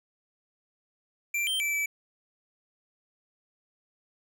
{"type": "tone with pitch steps", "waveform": "square", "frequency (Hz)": [2357, 3136, 2324, 2308], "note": ["D7", "G7", "D7", "D7"], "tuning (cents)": [6, 0, -19, -31], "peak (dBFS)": -27, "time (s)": [1.34, 1.86], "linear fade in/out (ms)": 5, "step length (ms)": 130, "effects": []}